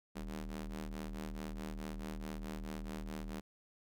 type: ring-modulated tone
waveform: sawtooth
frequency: 77.78 Hz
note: D#2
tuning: in tune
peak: -34 dBFS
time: 0.15-3.41 s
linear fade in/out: 20 ms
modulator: 119 Hz
effects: none